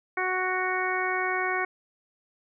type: harmonic tone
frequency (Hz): 370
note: F#4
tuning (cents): 0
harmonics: 1 / 2 / 3 / 4 / 5 / 6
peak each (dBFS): -32 / -32 / -32 / -32 / -32 / -32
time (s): 0.17-1.65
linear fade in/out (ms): 5
effects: none